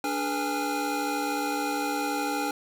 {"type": "tone cluster", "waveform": "square", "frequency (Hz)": [292.1, 419.6, 491.3, 817, 1383], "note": ["D4", "G#4", "B4", "G#5", "F6"], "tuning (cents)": [-9, 18, -9, -29, -17], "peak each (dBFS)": [-32, -38, -38, -31, -37], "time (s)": [0.04, 2.51], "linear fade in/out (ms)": 2, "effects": []}